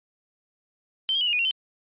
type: tone with pitch steps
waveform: sine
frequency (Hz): 3109 / 3230 / 2968 / 2849 / 2465 / 2745 / 3072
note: G7 / G#7 / F#7 / F7 / D#7 / F7 / G7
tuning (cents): -15 / -49 / +5 / +34 / -17 / -31 / -36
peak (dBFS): -21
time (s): 1.09-1.51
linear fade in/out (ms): 0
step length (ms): 60
effects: resampled to 8000 Hz